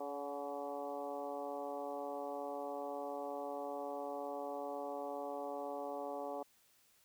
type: harmonic tone with a mistuned harmonic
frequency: 142.2 Hz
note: C#3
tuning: 45 cents sharp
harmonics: 2 / 3 / 4 / 5 / 6 / 7 / 8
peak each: -49 / -47 / -44 / -46 / -48 / -55 / -53 dBFS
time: 0-6.43 s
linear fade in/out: 5 ms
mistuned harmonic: 5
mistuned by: +35 cents
effects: white hiss -70 dBFS RMS until 7.04 s